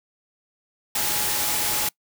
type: tone in noise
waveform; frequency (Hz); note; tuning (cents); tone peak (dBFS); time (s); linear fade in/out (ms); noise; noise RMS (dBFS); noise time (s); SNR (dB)
sine; 840; G#5; +19; -35; 0.95-1.89; 5; white; -24; 0.95-1.89; -14
effects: noise-tail reverb RT60 0.1 s tail -24 dB re dry